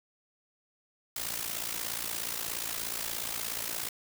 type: noise with amplitude modulation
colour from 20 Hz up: white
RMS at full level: -32 dBFS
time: 1.16-3.89 s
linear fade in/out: 5 ms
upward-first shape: sine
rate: 56.9 Hz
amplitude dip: 75%
effects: none